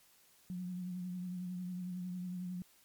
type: tone with vibrato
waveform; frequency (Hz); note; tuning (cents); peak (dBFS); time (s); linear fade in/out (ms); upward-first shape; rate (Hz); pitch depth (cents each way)
sine; 180.6; F#3; -42; -38; 0.5-2.62; 0; triangle; 11; 41
effects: white hiss -66 dBFS RMS until 2.84 s + MP3 96 kbps